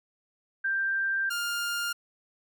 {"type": "tone pair in turn", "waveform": ["sine", "sawtooth"], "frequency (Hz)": [1578, 1405.8], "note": ["G6", "F6"], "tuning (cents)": [11, 11], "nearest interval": "major second", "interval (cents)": 200, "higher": "first", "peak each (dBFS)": -25, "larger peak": "neither", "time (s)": [[0.64, 1.3], [1.3, 1.93]], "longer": "first", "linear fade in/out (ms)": 10, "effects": []}